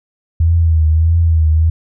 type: tone with vibrato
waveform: sine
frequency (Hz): 81.1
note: E2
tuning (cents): -28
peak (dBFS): -8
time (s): 0.4-1.7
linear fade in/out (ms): 5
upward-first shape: triangle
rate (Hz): 1.6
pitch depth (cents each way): 73
effects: none